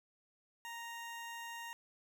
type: tone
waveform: 20% pulse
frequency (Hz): 932.3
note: A#5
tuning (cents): 0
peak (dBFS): -39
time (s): 0.65-1.73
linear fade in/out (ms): 0
effects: none